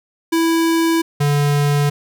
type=tone pair in turn; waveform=square; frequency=329.6 / 144.76 Hz; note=E4 / D3; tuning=0 / -25 cents; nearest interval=octave + major second; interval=1425 cents; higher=first; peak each=-14 dBFS; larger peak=neither; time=0.32-1.02 / 1.2-1.9 s; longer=neither; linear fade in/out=10 ms; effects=none